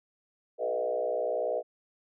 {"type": "tone with frequency modulation", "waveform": "sine", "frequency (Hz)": 554.4, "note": "C#5", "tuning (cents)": 0, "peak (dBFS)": -27, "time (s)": [0.58, 1.63], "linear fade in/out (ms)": 50, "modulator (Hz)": 60.5, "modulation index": 2.1, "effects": []}